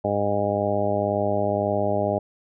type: harmonic tone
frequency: 101.9 Hz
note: G#2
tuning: 32 cents flat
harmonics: 1 / 2 / 3 / 4 / 5 / 6 / 7 / 8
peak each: -30 / -30 / -32 / -29 / -31 / -24 / -31 / -30 dBFS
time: 0.04-2.19 s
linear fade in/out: 10 ms
effects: none